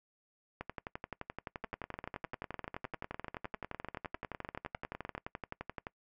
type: two click trains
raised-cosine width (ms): 0.5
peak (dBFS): -24 / -24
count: 62 / 36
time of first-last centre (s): 0.61-5.869 / 1.64-5.151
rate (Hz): 11.6 / 9.97
effects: noise-tail reverb RT60 0.1 s tail -23 dB re dry